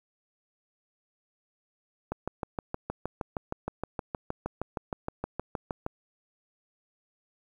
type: click train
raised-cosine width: 1 ms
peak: -17 dBFS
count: 25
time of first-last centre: 2.12-5.864 s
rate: 6.41 Hz
effects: 9-bit